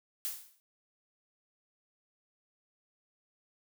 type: noise with exponential decay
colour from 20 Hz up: blue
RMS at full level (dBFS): -33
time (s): 0.25-0.6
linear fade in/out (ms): 0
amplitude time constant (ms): 74
effects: none